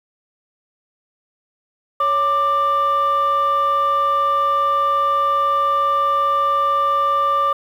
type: tone pair together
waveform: sine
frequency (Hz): 558 / 1182.4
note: C#5 / D6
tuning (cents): +11 / +11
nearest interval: octave + minor second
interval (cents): 1300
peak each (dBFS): -21 / -13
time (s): 2-7.53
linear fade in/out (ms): 5
effects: tanh soft clip ceiling -12 dBFS + 8-bit